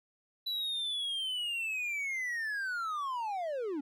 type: linear sweep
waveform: triangle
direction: down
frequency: 3972 to 266.6 Hz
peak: -31 dBFS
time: 0.46-3.81 s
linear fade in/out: 10 ms
effects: none